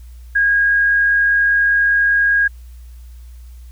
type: tone with frequency modulation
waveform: sine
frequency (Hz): 1635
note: G#6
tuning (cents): -28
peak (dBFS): -11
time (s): 0.35-2.48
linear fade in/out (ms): 10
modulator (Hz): 94.9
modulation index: 0.21
effects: added 60 Hz sine -34 dBFS peak until 3.71 s + white hiss -55 dBFS RMS until 3.71 s